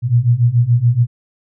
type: beating tone pair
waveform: sine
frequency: 116.2 / 123.2 Hz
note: A#2 / B2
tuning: -5 / -4 cents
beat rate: 7 Hz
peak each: -14 / -12 dBFS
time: 0.02-1.07 s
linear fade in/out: 50 ms
effects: none